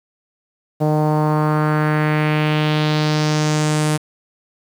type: tone with low-pass filter sweep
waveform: sawtooth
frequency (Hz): 152.6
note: D#3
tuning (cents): -33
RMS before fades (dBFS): -17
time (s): 0.8-3.98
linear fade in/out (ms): 20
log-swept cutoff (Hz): 670 to 10000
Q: 2.2
effects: 7-bit